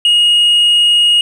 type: tone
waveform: sine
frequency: 2874 Hz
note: F7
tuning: 49 cents sharp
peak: -4 dBFS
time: 0.05-1.21 s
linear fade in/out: 2 ms
effects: tanh soft clip ceiling -6 dBFS + 7-bit